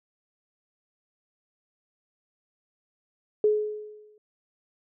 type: tone with exponential decay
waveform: sine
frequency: 423.8 Hz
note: G#4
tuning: 35 cents sharp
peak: -16 dBFS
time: 3.44-4.18 s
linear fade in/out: 2 ms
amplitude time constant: 160 ms
effects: none